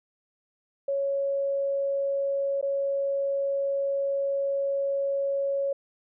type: tone with dropouts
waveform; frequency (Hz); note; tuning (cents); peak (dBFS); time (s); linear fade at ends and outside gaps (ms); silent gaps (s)
sine; 554.4; C#5; 0; -24; 0.88-5.73; 5; 2.613-2.626
effects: none